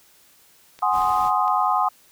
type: click train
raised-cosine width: 0.2 ms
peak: -25 dBFS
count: 4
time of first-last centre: 0.79-1.48 s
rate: 4.35 Hz
type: chord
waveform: sine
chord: Ab dominant seventh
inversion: third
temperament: equal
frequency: 740 / 830.6 / 1046.5 / 1244.5 Hz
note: Gb5 / Ab5 / C6 / Eb6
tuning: 0 / 0 / 0 / 0 cents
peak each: -23 dBFS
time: 0.82-1.89 s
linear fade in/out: 10 ms
type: noise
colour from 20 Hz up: pink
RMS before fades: -40 dBFS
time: 0.91-1.32 s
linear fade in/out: 50 ms
effects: white hiss -55 dBFS RMS until 2.11 s